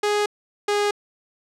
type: tone pair in turn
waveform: sawtooth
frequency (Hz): 415.3 / 411.7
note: G#4 / G#4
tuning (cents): 0 / -15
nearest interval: unison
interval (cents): 15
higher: first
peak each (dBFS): -15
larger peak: neither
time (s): 0.03-0.26 / 0.68-0.91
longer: neither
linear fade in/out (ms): 5
effects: low-pass 8000 Hz 12 dB/octave